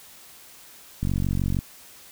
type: click train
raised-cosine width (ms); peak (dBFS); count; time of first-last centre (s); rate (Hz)
5; -13; 27; 1.03-1.589; 46.5
effects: white hiss -48 dBFS RMS until 2.11 s